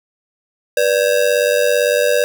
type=ring-modulated tone; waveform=square; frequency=538 Hz; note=C5; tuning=48 cents sharp; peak=-10 dBFS; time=0.77-2.24 s; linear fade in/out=0 ms; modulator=48.9 Hz; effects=none